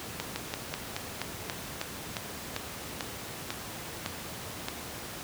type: slowing click train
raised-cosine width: 0.2 ms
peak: -14 dBFS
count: 14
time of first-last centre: 0.2-4.685 s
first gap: 160 ms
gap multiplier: 1.12
effects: pink hiss -40 dBFS RMS until 5.23 s + high-pass 80 Hz 12 dB/octave